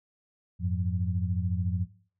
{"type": "tone cluster", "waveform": "sine", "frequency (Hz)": [89.1, 102.9, 177.4], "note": ["F2", "G#2", "F3"], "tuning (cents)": [35, -16, 27], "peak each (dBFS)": [-28, -32, -32], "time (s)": [0.59, 1.87], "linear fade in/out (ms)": 50, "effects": ["noise-tail reverb RT60 0.5 s tail -19 dB re dry"]}